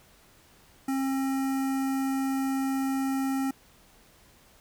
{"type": "tone with notch filter", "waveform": "square", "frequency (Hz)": 268.4, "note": "C4", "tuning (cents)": 44, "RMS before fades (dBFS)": -28, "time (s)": [0.88, 3.51], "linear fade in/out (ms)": 5, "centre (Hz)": 3600, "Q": 0.85, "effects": ["pink hiss -58 dBFS RMS until 4.6 s"]}